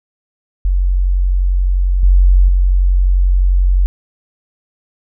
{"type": "tone with level steps", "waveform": "sine", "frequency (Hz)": 45.73, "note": "F#1", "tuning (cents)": -20, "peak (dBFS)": [-10, -5, -8], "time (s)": [0.65, 3.86], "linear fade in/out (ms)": 0, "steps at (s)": [2.03, 2.48], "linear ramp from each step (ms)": 5, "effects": []}